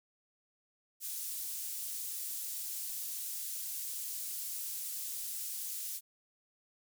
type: high-pass noise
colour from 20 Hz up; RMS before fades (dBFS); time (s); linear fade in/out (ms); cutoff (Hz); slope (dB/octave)
pink; -40; 1-6.01; 50; 8500; 12
effects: none